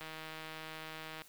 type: click train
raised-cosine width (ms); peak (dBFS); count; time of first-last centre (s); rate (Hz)
0.3; -29; 192; 0.01-1.219; 158
effects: white hiss -60 dBFS RMS until 1.28 s

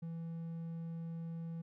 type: tone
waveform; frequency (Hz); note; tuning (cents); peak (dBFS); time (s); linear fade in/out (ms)
triangle; 165.7; E3; +9; -38; 0.02-1.62; 10
effects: none

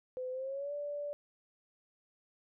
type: tone with pitch glide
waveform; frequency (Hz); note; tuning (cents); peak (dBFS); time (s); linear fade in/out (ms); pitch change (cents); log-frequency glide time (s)
sine; 509 to 581.3; C5 to D5; -48 to -18; -36; 0.17-1.13; 0; +230; 0.31-0.73
effects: none

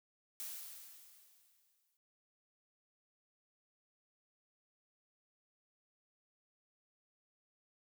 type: noise with exponential decay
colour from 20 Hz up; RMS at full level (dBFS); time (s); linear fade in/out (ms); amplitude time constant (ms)
blue; -43; 0.4-1.97; 0; 340
effects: none

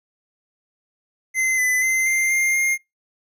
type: tone with pitch steps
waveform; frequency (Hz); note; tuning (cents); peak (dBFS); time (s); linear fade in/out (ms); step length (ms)
square; 2061 / 2008 / 2069 / 2094 / 2111 / 2123; C7 / B6 / C7 / C7 / C7 / C7; -27 / +28 / -20 / +1 / +15 / +25; -18; 1.34-2.78; 50; 240
effects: noise-tail reverb RT60 0.2 s tail -24 dB re dry + resampled to 32000 Hz

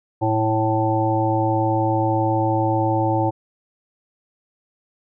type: harmonic tone with a mistuned harmonic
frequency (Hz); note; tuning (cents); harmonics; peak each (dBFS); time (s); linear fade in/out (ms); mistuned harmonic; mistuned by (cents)
110; A2; 0; 1 / 3 / 5 / 7 / 8; -22 / -22 / -25 / -24 / -24; 0.21-3.31; 20; 1; +25
effects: none

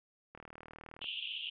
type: click train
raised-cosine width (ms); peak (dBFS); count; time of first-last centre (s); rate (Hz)
0.5; -34; 28; 0.35-1.042; 39
type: band-pass noise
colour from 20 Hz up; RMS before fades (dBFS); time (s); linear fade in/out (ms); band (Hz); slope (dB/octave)
white; -41; 1.01-1.5; 10; 2700 to 3300; 96
effects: none

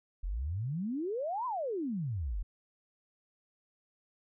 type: exponential two-way sweep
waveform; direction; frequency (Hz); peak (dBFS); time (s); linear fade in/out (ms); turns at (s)
sine; up then down; 40.03 to 1049 to 40.03; -32; 0.23-2.43; 10; 1.46
effects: none

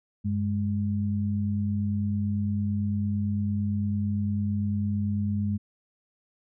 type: tone pair together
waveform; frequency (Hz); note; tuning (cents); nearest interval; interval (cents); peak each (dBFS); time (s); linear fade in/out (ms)
sine; 97.5 / 206.4; G2 / G#3; -9 / -10; octave + minor second; 1299; -27; 0.24-5.58; 20
effects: none

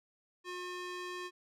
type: tone with band-pass filter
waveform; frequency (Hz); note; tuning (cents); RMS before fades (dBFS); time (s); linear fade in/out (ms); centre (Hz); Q
square; 359.7; F#4; -49; -42; 0.44-1.31; 50; 2100; 0.54
effects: none

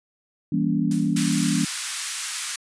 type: chord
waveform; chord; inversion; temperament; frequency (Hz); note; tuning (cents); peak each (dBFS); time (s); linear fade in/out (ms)
sine; E diminished seventh; none; just; 164.81 / 197.78 / 237.3 / 284.8; E3 / G3 / Bb3 / Db4; 0 / +16 / +31 / +47; -25; 0.52-1.65; 5
type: noise with exponential decay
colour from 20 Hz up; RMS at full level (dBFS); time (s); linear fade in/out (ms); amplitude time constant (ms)
blue; -32; 0.91-1.42; 2; 110
type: high-pass noise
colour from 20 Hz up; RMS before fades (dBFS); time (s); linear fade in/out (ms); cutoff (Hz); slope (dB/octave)
white; -27; 1.16-2.56; 5; 1200; 24
effects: resampled to 22050 Hz

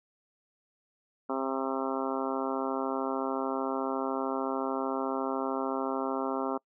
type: harmonic tone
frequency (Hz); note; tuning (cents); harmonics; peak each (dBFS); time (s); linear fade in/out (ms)
133.6; C3; +36; 2 / 3 / 4 / 5 / 6 / 7 / 8 / 9 / 10; -34 / -36 / -37 / -38 / -39 / -39 / -40 / -41 / -41; 1.29-6.58; 10
effects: noise-tail reverb RT60 0.1 s tail -26 dB re dry

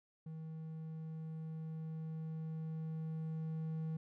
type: tone with level ramp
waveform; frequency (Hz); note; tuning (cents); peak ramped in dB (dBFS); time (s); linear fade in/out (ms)
triangle; 159.4; D#3; +42; -42 to -35; 0.26-3.97; 5
effects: none

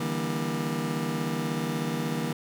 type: chord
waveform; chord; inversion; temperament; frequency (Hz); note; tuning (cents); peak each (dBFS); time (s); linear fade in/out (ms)
30% pulse; E half-diminished seventh; third; just; 148.33 / 164.81 / 197.78 / 237.3; D3 / E3 / G3 / Bb3; +18 / 0 / +16 / +31; -31 / -30 / -34 / -29; 0-2.33; 5
effects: none

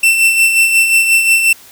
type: tone with tremolo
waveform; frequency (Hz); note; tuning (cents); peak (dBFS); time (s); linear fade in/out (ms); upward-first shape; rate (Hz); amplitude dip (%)
45% pulse; 2684; E7; +31; -6; 0.03-1.53; 5; sine; 5.6; 50
effects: white hiss -40 dBFS RMS until 1.71 s

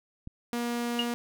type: click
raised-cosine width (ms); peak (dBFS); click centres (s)
5; -27; 0.274
type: tone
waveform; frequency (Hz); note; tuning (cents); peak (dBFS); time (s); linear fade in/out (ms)
sawtooth; 238.3; A#3; +38; -25; 0.53-1.14; 0
type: tone with exponential decay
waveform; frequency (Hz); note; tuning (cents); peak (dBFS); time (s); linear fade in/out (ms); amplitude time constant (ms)
sine; 2855; F7; +37; -22; 0.99-1.09; 2; 21
effects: none

